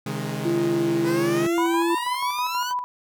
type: chord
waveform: sawtooth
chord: Ab major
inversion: first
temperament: equal with one note detuned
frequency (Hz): 134.26 / 155.56 / 207.7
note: C3 / Eb3 / Ab3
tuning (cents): +45 / 0 / 0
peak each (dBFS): -27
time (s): 0.06-1.47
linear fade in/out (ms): 5
type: tone with vibrato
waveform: sine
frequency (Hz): 339.5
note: F4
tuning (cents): -49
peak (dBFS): -20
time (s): 0.45-1.95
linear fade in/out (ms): 5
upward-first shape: sine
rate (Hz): 1.4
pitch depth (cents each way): 13
type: exponential sweep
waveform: 15% pulse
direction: up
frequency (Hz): 486.5 to 1550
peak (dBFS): -22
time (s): 1.03-2.74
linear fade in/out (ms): 50
type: tone with tremolo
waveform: sine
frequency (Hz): 989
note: B5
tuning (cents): +2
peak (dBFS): -22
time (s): 1.58-2.84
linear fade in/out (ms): 0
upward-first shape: square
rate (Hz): 6.2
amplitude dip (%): 50
effects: none